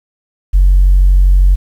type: tone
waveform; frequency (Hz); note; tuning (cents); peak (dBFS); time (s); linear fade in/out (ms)
sine; 46.25; F#1; 0; -3; 0.53-1.56; 20
effects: tanh soft clip ceiling -1 dBFS + 7-bit